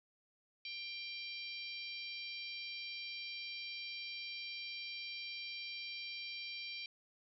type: harmonic tone with a mistuned harmonic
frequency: 790 Hz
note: G5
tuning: 13 cents sharp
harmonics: 3 / 4 / 5 / 6 / 7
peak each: -46 / -50 / -50 / -49 / -55 dBFS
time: 0.65-6.86 s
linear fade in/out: 2 ms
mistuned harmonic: 6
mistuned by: -43 cents
effects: none